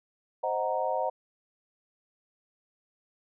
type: chord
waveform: sine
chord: C half-diminished seventh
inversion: none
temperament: equal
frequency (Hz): 523.3 / 622.3 / 740 / 932.3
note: C5 / Eb5 / Gb5 / Bb5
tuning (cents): 0 / 0 / 0 / 0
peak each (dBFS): -32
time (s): 0.43-1.1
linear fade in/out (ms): 10
effects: none